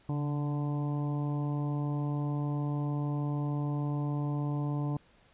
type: harmonic tone with a mistuned harmonic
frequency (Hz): 146.7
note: D3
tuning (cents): -2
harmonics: 1 / 2 / 3 / 4 / 5 / 6 / 7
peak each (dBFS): -30 / -36 / -46 / -47 / -47 / -47 / -48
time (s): 0.09-4.97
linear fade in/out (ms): 2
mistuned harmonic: 1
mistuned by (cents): -41
effects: pink hiss -63 dBFS RMS until 5.33 s + resampled to 8000 Hz